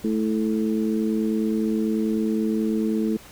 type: harmonic tone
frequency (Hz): 109.3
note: A2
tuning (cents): -11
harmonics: 2 / 3 / 4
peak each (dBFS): -22 / -26 / -29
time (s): 0.04-3.17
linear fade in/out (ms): 5
effects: pink hiss -46 dBFS RMS until 3.31 s